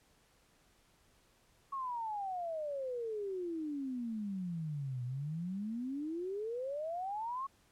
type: exponential two-way sweep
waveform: sine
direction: down then up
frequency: 1113 to 121.1 to 1113 Hz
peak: -36 dBFS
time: 1.72-7.47 s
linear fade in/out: 10 ms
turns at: 5.04 s
effects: pink hiss -69 dBFS RMS until 7.71 s + low-pass 12000 Hz 12 dB/octave